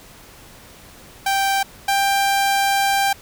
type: tone pair in turn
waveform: sawtooth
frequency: 784 / 790.4 Hz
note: G5 / G5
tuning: 0 / +14 cents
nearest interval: unison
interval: 14 cents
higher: second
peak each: -13 / -12 dBFS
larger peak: second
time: 1.26-1.63 / 1.88-3.13 s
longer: second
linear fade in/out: 5 ms
effects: pink hiss -44 dBFS RMS until 3.21 s